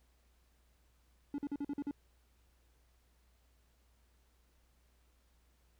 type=tone bursts; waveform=triangle; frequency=285.9 Hz; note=D4; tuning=46 cents flat; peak=-33 dBFS; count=7; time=1.34-1.911 s; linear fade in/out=2 ms; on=43 ms; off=45 ms; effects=added 60 Hz sine -68 dBFS peak until 5.79 s + pink hiss -75 dBFS RMS until 5.79 s